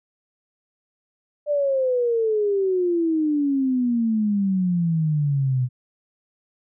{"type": "exponential sweep", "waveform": "sine", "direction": "down", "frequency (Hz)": [597, 123.47], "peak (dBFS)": -18, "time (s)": [1.46, 5.69], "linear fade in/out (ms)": 50, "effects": []}